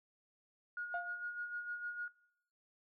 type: tone with tremolo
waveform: sine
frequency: 1439 Hz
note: F#6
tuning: 49 cents flat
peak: -37 dBFS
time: 0.77-2.08 s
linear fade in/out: 2 ms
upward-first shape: sine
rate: 6.6 Hz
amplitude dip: 60%
type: tone with exponential decay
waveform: sine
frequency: 698.5 Hz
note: F5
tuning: in tune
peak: -35 dBFS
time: 0.94-1.29 s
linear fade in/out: 2 ms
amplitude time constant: 76 ms
effects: noise-tail reverb RT60 0.7 s tail -21 dB re dry + tanh soft clip ceiling -27 dBFS